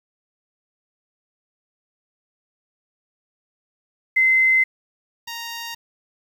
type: tone pair in turn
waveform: sine / 10% pulse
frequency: 2061 / 931.7 Hz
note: C7 / A#5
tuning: -27 / -1 cents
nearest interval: octave + major second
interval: 1374 cents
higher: first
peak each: -13 / -21 dBFS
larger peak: first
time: 4.16-4.64 / 5.27-5.75 s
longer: neither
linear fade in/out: 10 ms
effects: 8-bit